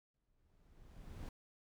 brown noise with exponential growth, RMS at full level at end -44 dBFS, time 0.14-1.29 s, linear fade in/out 2 ms, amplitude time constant 250 ms, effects none

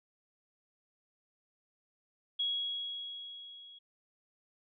sine tone with level ramp, 3322 Hz, G#7, in tune, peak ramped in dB -29 to -51 dBFS, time 2.39-3.79 s, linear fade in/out 10 ms, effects none

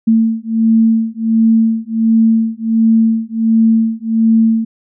sine beating tone pair, 223.9 / 225.3 Hz, A3 / A3, +30 / +41 cents, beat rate 1.4 Hz, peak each -12 dBFS, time 0.07-4.65 s, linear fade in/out 10 ms, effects none

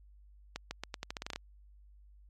accelerating click train, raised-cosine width 0.2 ms, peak -20 dBFS, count 12, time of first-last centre 0.56-1.36 s, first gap 150 ms, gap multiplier 0.84, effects added 50 Hz sine -55 dBFS peak until 2.29 s + MP3 64 kbps

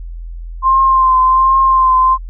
sine tone with vibrato, 1049 Hz, C6, 4 cents sharp, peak -7 dBFS, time 0.62-2.18 s, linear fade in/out 50 ms, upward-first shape triangle, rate 1.3 Hz, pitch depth 34 cents each way, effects added 42 Hz sine -24 dBFS peak until 2.29 s

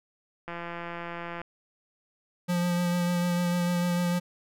click train, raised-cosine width 0.5 ms, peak -22 dBFS, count 161, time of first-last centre 0.48-1.416 s, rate 171 Hz
square tone with vibrato, 175.7 Hz, F3, 11 cents sharp, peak -25 dBFS, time 2.48-4.2 s, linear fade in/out 20 ms, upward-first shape sine, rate 6.7 Hz, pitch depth 17 cents each way
effects none

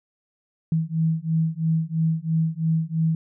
sine beating tone pair, 160 / 163 Hz, D#3 / E3, +49 / -19 cents, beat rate 3 Hz, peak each -23 / -23 dBFS, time 0.72-3.15 s, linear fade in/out 2 ms, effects none

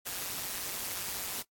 white noise with amplitude modulation, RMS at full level -34 dBFS, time 0.05-1.43 s, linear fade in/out 20 ms, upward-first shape sine, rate 187 Hz, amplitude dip 65%, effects noise-tail reverb RT60 0.1 s tail -21 dB re dry + AAC 64 kbps

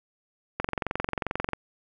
click train, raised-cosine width 0.5 ms, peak -12 dBFS, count 22, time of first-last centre 0.6-1.533 s, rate 22.5 Hz, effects none

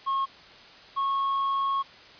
triangle tone pair in turn, 1085 / 1096.3 Hz, C#6 / C#6, -37 / -20 cents, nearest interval unison, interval 17 cents, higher second, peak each -22 dBFS, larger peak neither, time 0.06-0.26 / 0.96-1.83 s, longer second, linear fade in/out 20 ms, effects white hiss -49 dBFS RMS until 2.19 s + resampled to 11025 Hz

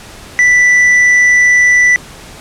triangle tone with tanh clipping, 1975.5 Hz, B6, in tune, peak -6 dBFS, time 0.39-1.96 s, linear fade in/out 0 ms, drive 9 dB, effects pink hiss -33 dBFS RMS until 2.4 s + low-pass 10000 Hz 12 dB/octave

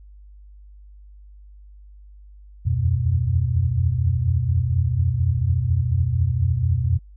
sine tone cluster, 75.8 / 85.6 / 89.8 / 123.4 Hz, D#2 / F2 / F2 / B2, -45 / -34 / +49 / -1 cents, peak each -27 / -26 / -21 / -21 dBFS, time 2.65-6.99 s, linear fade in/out 20 ms, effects added 50 Hz sine -42 dBFS peak until 7.16 s

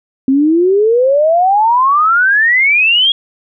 sine exponential sweep, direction up, 260.5 to 3322 Hz, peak -7 dBFS, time 0.28-3.12 s, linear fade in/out 2 ms, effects none

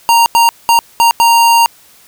square tone bursts at uneven times, 930 Hz, A#5, 4 cents flat, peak -6 dBFS, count 5, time 0.09-0.26 / 0.35-0.49 / 0.69-0.79 / 1-1.11 / 1.2-1.66 s, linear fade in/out 0 ms, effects white hiss -44 dBFS RMS until 2.07 s

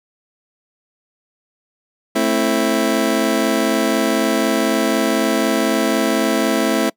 25% pulse chord, A minor, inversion none, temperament just, 220 / 264 / 330 Hz, A3 / C4 / E4, 0 / +16 / +2 cents, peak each -16 dBFS, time 2.15-6.9 s, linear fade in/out 10 ms, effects noise-tail reverb RT60 0.1 s tail -25 dB re dry

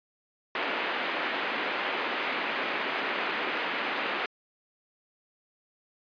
white band-pass noise, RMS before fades -31 dBFS, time 0.55-4.26 s, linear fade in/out 2 ms, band 240 to 2700 Hz, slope 24 dB/octave, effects resampled to 11025 Hz

